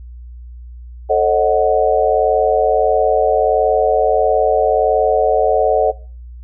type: chord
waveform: sine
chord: D# half-diminished seventh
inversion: second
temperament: equal with one note detuned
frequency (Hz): 440 / 540.8 / 622.3 / 740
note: A4 / C#5 / D#5 / F#5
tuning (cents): 0 / -43 / 0 / 0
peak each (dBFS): -16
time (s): 1.09-5.92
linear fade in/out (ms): 20
effects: noise-tail reverb RT60 0.4 s tail -21 dB re dry + added 60 Hz sine -31 dBFS peak until 6.43 s